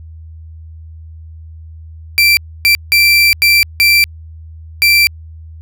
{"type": "tone bursts at uneven times", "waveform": "30% pulse", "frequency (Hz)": 2349, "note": "D7", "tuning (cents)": 0, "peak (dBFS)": -4, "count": 6, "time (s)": [[2.18, 2.37], [2.65, 2.75], [2.92, 3.33], [3.42, 3.63], [3.8, 4.04], [4.82, 5.07]], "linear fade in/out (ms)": 0, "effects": ["added 80 Hz sine -30 dBFS peak until 5.61 s"]}